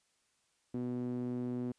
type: tone with band-pass filter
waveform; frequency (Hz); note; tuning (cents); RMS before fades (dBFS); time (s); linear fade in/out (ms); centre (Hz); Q
sawtooth; 123.47; B2; 0; -37; 0.74-1.72; 5; 280; 3
effects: white hiss -75 dBFS RMS until 1.78 s + resampled to 22050 Hz